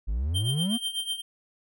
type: exponential sweep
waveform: triangle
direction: up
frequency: 47.21 to 246.9 Hz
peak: -23 dBFS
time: 0.07-0.78 s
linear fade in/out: 20 ms
type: tone with tremolo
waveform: square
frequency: 3154 Hz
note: G7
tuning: 10 cents sharp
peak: -26 dBFS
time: 0.34-1.22 s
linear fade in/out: 20 ms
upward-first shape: triangle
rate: 8.1 Hz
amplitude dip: 85%
effects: none